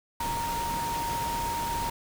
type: tone in noise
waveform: sine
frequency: 932.3 Hz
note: A#5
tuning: in tune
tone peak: -29 dBFS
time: 0.2-1.9 s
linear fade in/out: 5 ms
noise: pink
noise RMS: -35 dBFS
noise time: 0.2-1.9 s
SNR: +3 dB
effects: none